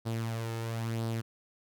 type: tone with flanger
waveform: sawtooth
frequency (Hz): 114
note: A#2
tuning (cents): -38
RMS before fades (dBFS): -34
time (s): 0.05-1.22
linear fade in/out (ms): 20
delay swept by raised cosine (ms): 0.21 to 2.31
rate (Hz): 1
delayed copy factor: +0.5
effects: none